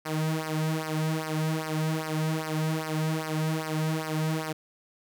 sawtooth tone with flanger, 157.2 Hz, D#3, 18 cents sharp, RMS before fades -29 dBFS, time 0.05-4.53 s, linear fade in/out 10 ms, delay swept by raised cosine 0.27 to 2.87 ms, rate 2.5 Hz, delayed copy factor -0.85, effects none

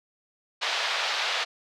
white band-pass noise, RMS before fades -28 dBFS, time 0.61-1.45 s, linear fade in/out 20 ms, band 570 to 4300 Hz, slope 24 dB/octave, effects none

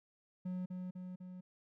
triangle tone with echo, 182.5 Hz, F#3, 24 cents flat, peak -35 dBFS, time 0.45-0.66 s, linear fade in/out 10 ms, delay 250 ms, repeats 3, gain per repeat -3 dB, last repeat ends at 1.41 s, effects none

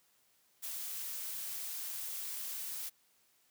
blue noise, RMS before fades -41 dBFS, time 0.62-2.9 s, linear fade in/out 20 ms, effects white hiss -71 dBFS RMS until 3.5 s + high-pass 80 Hz 12 dB/octave

